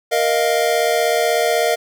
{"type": "chord", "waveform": "square", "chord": "Bb suspended fourth", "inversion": "none", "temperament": "equal with one note detuned", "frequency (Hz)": [468.3, 622.3, 698.5], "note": ["Bb4", "Eb5", "F5"], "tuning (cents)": [8, 0, 0], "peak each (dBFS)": -20, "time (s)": [0.11, 1.76], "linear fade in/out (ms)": 20, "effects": []}